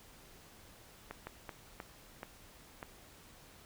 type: slowing click train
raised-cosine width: 0.5 ms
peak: -27 dBFS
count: 6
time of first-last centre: 1.11-2.829 s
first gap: 160 ms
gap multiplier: 1.39
effects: pink hiss -58 dBFS RMS until 3.65 s